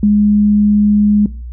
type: tone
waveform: sine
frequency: 207.7 Hz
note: G#3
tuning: in tune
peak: -7 dBFS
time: 0.03-1.26 s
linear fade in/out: 2 ms
effects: noise-tail reverb RT60 0.4 s tail -19 dB re dry + added 60 Hz sine -24 dBFS peak until 1.52 s